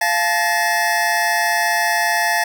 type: tone cluster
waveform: square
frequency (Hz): 694 / 869 / 1732 / 1872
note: F5 / A5 / A6 / A#6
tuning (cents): -11 / -22 / -28 / +7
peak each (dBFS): -22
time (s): 0.01-2.44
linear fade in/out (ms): 5
effects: none